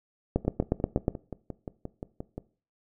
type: two click trains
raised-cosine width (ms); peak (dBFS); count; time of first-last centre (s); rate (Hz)
2; -22 / -10; 12 / 7; 0.45-2.38 / 0.36-1.081; 5.7 / 8.32
effects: noise-tail reverb RT60 0.4 s tail -19 dB re dry